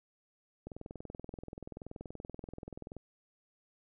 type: click train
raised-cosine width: 2 ms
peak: -30 dBFS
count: 49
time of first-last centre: 0.67-2.967 s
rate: 20.9 Hz
effects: none